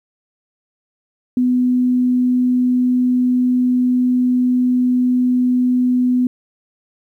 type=tone; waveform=sine; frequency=249.9 Hz; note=B3; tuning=21 cents sharp; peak=-12 dBFS; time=1.37-6.27 s; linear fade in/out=2 ms; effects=9-bit